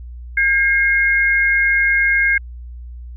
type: tone pair together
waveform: sine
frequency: 1614.5 / 2143 Hz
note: G#6 / C7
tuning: -49 / +41 cents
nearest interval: perfect fourth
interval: 490 cents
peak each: -15 dBFS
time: 0.37-2.38 s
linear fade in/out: 5 ms
effects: added 60 Hz sine -30 dBFS peak until 3.16 s